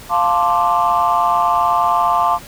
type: chord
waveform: sine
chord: D minor seventh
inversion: first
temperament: equal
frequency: 698.5 / 880 / 1046.5 / 1174.7 Hz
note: F5 / A5 / C6 / D6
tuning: 0 / 0 / 0 / 0 cents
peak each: -17 dBFS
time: 0.09-2.39 s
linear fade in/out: 50 ms
effects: tanh soft clip ceiling -5 dBFS + pink hiss -37 dBFS RMS until 2.47 s